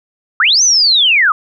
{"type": "linear two-way sweep", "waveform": "sine", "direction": "up then down", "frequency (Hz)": [1174.7, 6250, 1174.7], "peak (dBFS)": -7, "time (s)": [0.4, 1.32], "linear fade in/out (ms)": 2, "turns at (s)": 0.63, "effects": []}